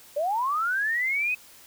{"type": "linear sweep", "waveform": "sine", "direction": "up", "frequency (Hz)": [554.4, 2552], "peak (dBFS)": -23, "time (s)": [0.16, 1.35], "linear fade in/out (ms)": 10, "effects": ["white hiss -51 dBFS RMS until 1.66 s"]}